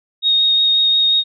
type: tone with vibrato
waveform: sine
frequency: 3729 Hz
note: A#7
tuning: in tune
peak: -11 dBFS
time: 0.22-1.24 s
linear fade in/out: 50 ms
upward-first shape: triangle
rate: 5.6 Hz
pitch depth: 11 cents each way
effects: none